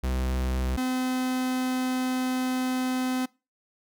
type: tone pair in turn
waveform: 45% pulse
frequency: 64.1 / 255.8 Hz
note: C2 / C4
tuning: -35 / -39 cents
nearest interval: 2 octaves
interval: 2396 cents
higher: second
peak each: -25 dBFS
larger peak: neither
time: 0.03-0.77 / 0.77-3.26 s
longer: second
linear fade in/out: 10 ms
effects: noise-tail reverb RT60 0.3 s tail -24 dB re dry